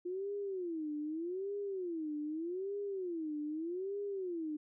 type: tone with vibrato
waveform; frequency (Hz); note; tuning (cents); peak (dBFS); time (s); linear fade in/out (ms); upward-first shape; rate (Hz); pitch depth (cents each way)
sine; 347.8; F4; -7; -36; 0.05-4.57; 10; sine; 0.82; 270
effects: none